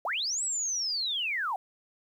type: linear two-way sweep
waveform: sine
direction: up then down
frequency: 546 to 7980 to 712 Hz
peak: -28 dBFS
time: 0.05-1.56 s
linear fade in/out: 2 ms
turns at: 0.43 s
effects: 10-bit